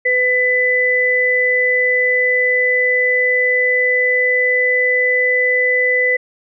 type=tone pair together; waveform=sine; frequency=501.9 / 1999 Hz; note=B4 / B6; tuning=+28 / +20 cents; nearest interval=2 octaves; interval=2392 cents; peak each=-18 / -13 dBFS; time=0.05-6.17 s; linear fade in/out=10 ms; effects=none